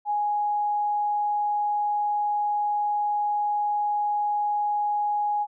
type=tone; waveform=sine; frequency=830.6 Hz; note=G#5; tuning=in tune; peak=-22 dBFS; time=0.05-5.47 s; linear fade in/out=50 ms; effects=none